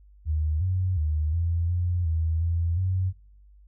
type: tone with pitch steps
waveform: sine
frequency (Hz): 77.2 / 92.5 / 76.8 / 84.5 / 88.2 / 80.9 / 84.3 / 93.1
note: D#2 / F#2 / D#2 / E2 / F2 / E2 / E2 / F#2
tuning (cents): -13 / 0 / -22 / +43 / +18 / -32 / +39 / +11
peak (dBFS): -22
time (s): 0.25-3.13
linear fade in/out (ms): 50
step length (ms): 360
effects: noise-tail reverb RT60 0.6 s tail -25 dB re dry + added 50 Hz sine -50 dBFS peak until 3.67 s